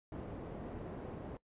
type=low-pass noise; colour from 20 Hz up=white; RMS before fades=-45 dBFS; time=0.12-1.37 s; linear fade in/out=2 ms; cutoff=430 Hz; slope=12 dB/octave; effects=noise-tail reverb RT60 0.1 s tail -20 dB re dry + resampled to 8000 Hz